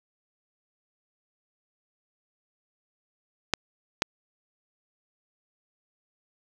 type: clicks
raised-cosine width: 0.2 ms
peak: -4 dBFS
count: 2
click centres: 3.537 / 4.021 s
effects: none